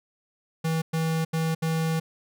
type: tone bursts at uneven times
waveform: square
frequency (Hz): 161.6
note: E3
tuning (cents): -34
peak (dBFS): -24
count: 4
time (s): 0.64-0.82 / 0.93-1.25 / 1.33-1.55 / 1.62-2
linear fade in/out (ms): 10
effects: none